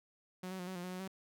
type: tone with pitch steps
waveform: sawtooth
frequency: 183.6 / 188.2 / 179.2 / 187.5 / 176.2 / 182.6 / 183.6 / 190.4 Hz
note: F#3 / F#3 / F3 / F#3 / F3 / F#3 / F#3 / F#3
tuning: -13 / +30 / +45 / +23 / +16 / -23 / -13 / +50 cents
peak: -37 dBFS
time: 0.43-1.078 s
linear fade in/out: 5 ms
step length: 81 ms
effects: none